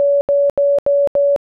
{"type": "tone bursts", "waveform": "sine", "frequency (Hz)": 567, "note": "C#5", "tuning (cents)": 39, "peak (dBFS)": -10, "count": 5, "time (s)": [0, 1.362], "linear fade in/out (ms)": 0, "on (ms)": 210, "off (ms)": 78, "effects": []}